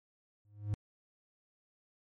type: tone with exponential growth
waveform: triangle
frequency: 103.83 Hz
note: G#2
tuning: in tune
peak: -26 dBFS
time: 0.45-0.74 s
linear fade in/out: 0 ms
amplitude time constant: 63 ms
effects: MP3 48 kbps